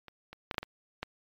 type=clicks; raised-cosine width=0.3 ms; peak=-30 / -29 / -15 / -26 / -12 / -23 / -18 dBFS; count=7; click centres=0.083 / 0.33 / 0.512 / 0.544 / 0.582 / 0.63 / 1.03 s; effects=MP3 96 kbps